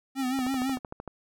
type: tone with vibrato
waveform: square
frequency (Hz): 260.6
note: C4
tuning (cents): -7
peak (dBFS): -27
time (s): 0.15-0.79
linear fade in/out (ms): 50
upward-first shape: sine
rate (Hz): 6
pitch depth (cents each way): 70
type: click train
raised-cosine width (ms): 1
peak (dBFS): -23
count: 10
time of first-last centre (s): 0.39-1.077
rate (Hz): 13.1
effects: none